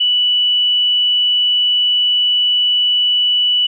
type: tone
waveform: sine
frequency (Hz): 2960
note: F#7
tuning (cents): 0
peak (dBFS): -11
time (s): 0-3.67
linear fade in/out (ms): 10
effects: none